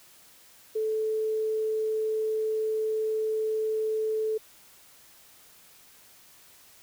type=tone; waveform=sine; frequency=436.3 Hz; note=A4; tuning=15 cents flat; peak=-25 dBFS; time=0.75-4.38 s; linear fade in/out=10 ms; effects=white hiss -55 dBFS RMS until 6.82 s